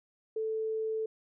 sine tone, 440 Hz, A4, in tune, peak -30 dBFS, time 0.36-1.06 s, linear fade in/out 5 ms, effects none

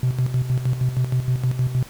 triangle tone with tremolo, 126.8 Hz, B2, 46 cents sharp, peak -13 dBFS, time 0.03-1.83 s, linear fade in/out 2 ms, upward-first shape square, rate 6.4 Hz, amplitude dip 70%, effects tanh soft clip ceiling -12 dBFS + pink hiss -43 dBFS RMS until 1.89 s

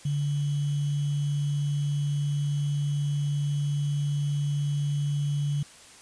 sine tone with sample-and-hold, 144.4 Hz, D3, 29 cents flat, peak -24 dBFS, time 0.05-5.63 s, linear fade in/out 5 ms, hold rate 3150 Hz, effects white hiss -50 dBFS RMS until 6.01 s + resampled to 22050 Hz

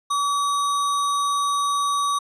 sine tone with sample-and-hold, 1141 Hz, C#6, 50 cents sharp, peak -19 dBFS, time 0.1-2.19 s, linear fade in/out 10 ms, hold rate 4900 Hz, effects resampled to 24000 Hz

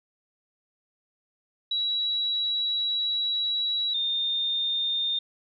sine tone pair in turn, 3897 / 3635 Hz, B7 / A#7, -24 / -44 cents, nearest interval minor second, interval 120 cents, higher first, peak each -24 dBFS, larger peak neither, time 1.71-3.94 / 3.94-5.19 s, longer first, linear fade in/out 5 ms, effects none

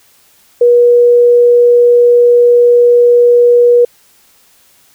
sine tone, 481.9 Hz, B4, 43 cents flat, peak -3 dBFS, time 0.61-3.85 s, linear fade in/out 5 ms, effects white hiss -48 dBFS RMS until 4.94 s

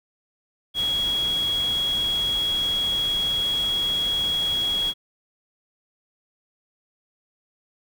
sine tone in noise, 3322 Hz, G#7, in tune, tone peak -21 dBFS, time 0.74-4.94 s, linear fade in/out 50 ms, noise pink, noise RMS -36 dBFS, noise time 0.74-4.94 s, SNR +12 dB, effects none

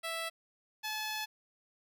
10% pulse tone pair in turn, 659.3 / 860.5 Hz, E5 / A5, 0 / -39 cents, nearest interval perfect fourth, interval 461 cents, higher second, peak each -27 dBFS, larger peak neither, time 0.03-0.3 / 0.83-1.26 s, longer second, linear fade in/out 20 ms, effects none

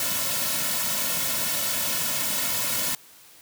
white noise with comb filter, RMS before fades -26 dBFS, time 0-2.95 s, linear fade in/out 2 ms, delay 2.5 ms, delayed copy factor -0.9, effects white hiss -51 dBFS RMS until 3.41 s + high-pass 60 Hz 12 dB/octave

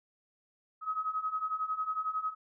sine beating tone pair, 1265 / 1276 Hz, D#6 / D#6, +28 / +43 cents, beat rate 11 Hz, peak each -36 / -33 dBFS, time 0.81-2.35 s, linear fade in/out 50 ms, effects none

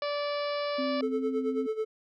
harmonic tone, 581 Hz, D5, 19 cents flat, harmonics 1 / 2 / 3 / 4 / 5 / 6 / 7 / 8 / 9, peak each -30 / -36 / -44 / -42 / -45 / -48 / -45 / -46 / -47 dBFS, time 0.02-1.01 s, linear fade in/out 2 ms
sine tone with vibrato, 261.6 Hz, C4, in tune, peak -30 dBFS, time 0.78-1.67 s, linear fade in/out 10 ms, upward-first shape sine, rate 2.6 Hz, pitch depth 8 cents each way
triangle tone with tremolo, 436.9 Hz, A4, 12 cents flat, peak -24 dBFS, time 1.02-1.85 s, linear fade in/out 10 ms, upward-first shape sine, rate 9.2 Hz, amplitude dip 80%
effects none

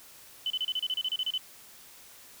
sine tone bursts, 3024 Hz, F#7, 37 cents sharp, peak -27 dBFS, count 13, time 0.46-1.378 s, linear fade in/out 2 ms, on 42 ms, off 31 ms, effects white hiss -52 dBFS RMS until 2.4 s

